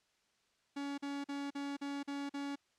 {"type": "tone bursts", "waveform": "45% pulse", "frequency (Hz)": 281.9, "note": "C#4", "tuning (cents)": 29, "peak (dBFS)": -38, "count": 7, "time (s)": [0.76, 2.558], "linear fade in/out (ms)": 10, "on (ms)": 220, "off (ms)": 43, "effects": ["white hiss -75 dBFS RMS until 2.78 s", "low-pass 6000 Hz 12 dB/octave"]}